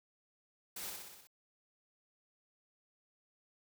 white noise with echo, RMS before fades -44 dBFS, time 0.76-0.9 s, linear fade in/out 5 ms, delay 62 ms, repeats 6, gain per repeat -3 dB, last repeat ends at 1.272 s, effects none

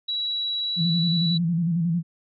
sine tone with pitch glide, 3906 to 3938 Hz, B7 to B7, -20 to -6 cents, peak -24 dBFS, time 0.08-1.38 s, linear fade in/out 10 ms, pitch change +14 cents, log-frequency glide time 0.62-0.86 s
sine tone with vibrato, 169 Hz, E3, 43 cents sharp, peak -20 dBFS, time 0.76-2.03 s, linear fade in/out 50 ms, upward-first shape square, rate 11 Hz, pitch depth 64 cents each way
effects none

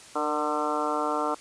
harmonic tone with a mistuned harmonic, 150 Hz, D3, 37 cents sharp, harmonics 2 / 3 / 4 / 5 / 6 / 7 / 8 / 9, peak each -33 / -33 / -33 / -33 / -33 / -33 / -33 / -33 dBFS, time 0.15-1.35 s, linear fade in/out 10 ms, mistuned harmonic 3, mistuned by +38 cents, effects white hiss -48 dBFS RMS until 1.4 s + resampled to 22050 Hz

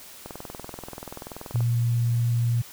click train, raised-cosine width 1 ms, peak -22 dBFS, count 29, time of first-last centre 0.26-1.606 s, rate 20.8 Hz
sine tone, 118.4 Hz, A#2, 27 cents sharp, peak -20 dBFS, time 1.54-2.62 s, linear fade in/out 10 ms
effects white hiss -45 dBFS RMS until 2.72 s

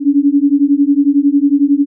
sine beating tone pair, 278.5 / 289.5 Hz, C#4 / D4, +8 / -25 cents, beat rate 11 Hz, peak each -11 dBFS, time 0-1.86 s, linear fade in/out 50 ms, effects none

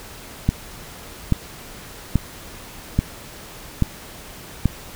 click train, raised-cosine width 5 ms, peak -3 dBFS, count 6, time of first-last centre 0.49-4.657 s, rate 1.2 Hz, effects pink hiss -39 dBFS RMS until 4.95 s

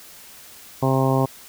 harmonic tone, 132.9 Hz, C3, 27 cents sharp, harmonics 1 / 2 / 3 / 4 / 5 / 6 / 7 / 8, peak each -20 / -23 / -25 / -26 / -27 / -28 / -28 / -29 dBFS, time 0.82-1.26 s, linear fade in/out 10 ms, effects white hiss -44 dBFS RMS until 1.48 s

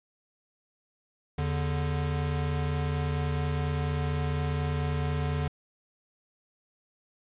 square tone pair together, 81.5 / 145.72 Hz, E2 / D3, -19 / -13 cents, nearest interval minor seventh, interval 1006 cents, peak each -31 / -30 dBFS, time 1.38-5.48 s, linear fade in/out 5 ms, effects resampled to 8000 Hz + 10-bit

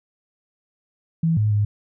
sine tone with pitch steps, 163.9 / 106.6 / 103.9 Hz, E3 / G#2 / G#2, -10 / +46 / +1 cents, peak -16 dBFS, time 1.23-1.65 s, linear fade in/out 5 ms, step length 140 ms, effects none

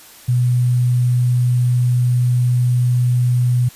sine tone with sample-and-hold, 123.47 Hz, B2, in tune, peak -12 dBFS, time 0.28-3.69 s, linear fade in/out 10 ms, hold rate 8820 Hz, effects white hiss -42 dBFS RMS until 3.75 s + resampled to 32000 Hz

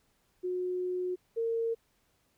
sine tone pair in turn, 363.3 / 457.7 Hz, F#4 / A#4, -32 / -32 cents, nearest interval major third, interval 400 cents, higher second, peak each -30 / -28 dBFS, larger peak second, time 0.43-1.16 / 1.36-1.75 s, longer first, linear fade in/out 20 ms, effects pink hiss -72 dBFS RMS until 2.37 s

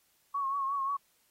sine tone with vibrato, 1102 Hz, C#6, 11 cents flat, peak -29 dBFS, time 0.34-0.97 s, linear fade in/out 10 ms, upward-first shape triangle, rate 5.6 Hz, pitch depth 59 cents each way, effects white hiss -70 dBFS RMS until 1.3 s + AAC 48 kbps

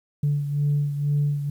sine beating tone pair, 144.8 / 146.9 Hz, D3 / D3, -24 / +1 cents, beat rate 2.1 Hz, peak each -20 / -27 dBFS, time 0.23-1.5 s, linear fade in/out 5 ms, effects tanh soft clip ceiling -15 dBFS + 9-bit

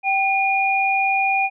sine tone pair together, 778 / 2432 Hz, G5 / D#7, -13 / -40 cents, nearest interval octave + minor sixth, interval 1973 cents, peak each -19 dBFS, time 0.03-1.5 s, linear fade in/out 50 ms, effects none

